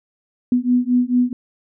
sine beating tone pair, 245 / 249.5 Hz, B3 / B3, -14 / +18 cents, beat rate 4.5 Hz, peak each -17 dBFS, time 0.52-1.33 s, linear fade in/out 2 ms, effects none

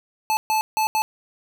square tone bursts at uneven times, 870 Hz, A5, 20 cents flat, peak -19 dBFS, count 4, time 0.3-0.37 / 0.5-0.61 / 0.77-0.87 / 0.95-1.02 s, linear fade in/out 0 ms, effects none

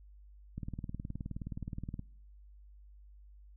click train, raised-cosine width 5 ms, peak -27 dBFS, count 28, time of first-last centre 0.58-1.994 s, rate 19.1 Hz, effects noise-tail reverb RT60 0.7 s tail -24 dB re dry + added 50 Hz sine -53 dBFS peak until 3.56 s

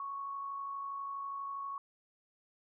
sine tone with amplitude modulation, 1108.7 Hz, C#6, in tune, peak -36 dBFS, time 0-1.78 s, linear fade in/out 2 ms, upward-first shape sine, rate 52.4 Hz, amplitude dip 35%, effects none

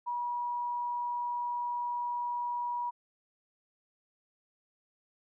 sine tone, 965 Hz, B5, 40 cents flat, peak -31 dBFS, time 0.06-2.91 s, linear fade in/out 20 ms, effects none

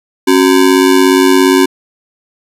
square ring-modulated tone, 322.7 Hz, E4, 37 cents flat, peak -3 dBFS, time 0.27-1.66 s, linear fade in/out 10 ms, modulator 48.6 Hz, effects resampled to 32000 Hz

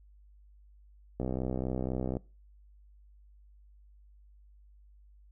click train, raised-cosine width 2 ms, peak -20 dBFS, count 63, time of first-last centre 1.2-2.169 s, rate 64 Hz, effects noise-tail reverb RT60 0.3 s tail -21 dB re dry + added 50 Hz sine -55 dBFS peak until 5.31 s

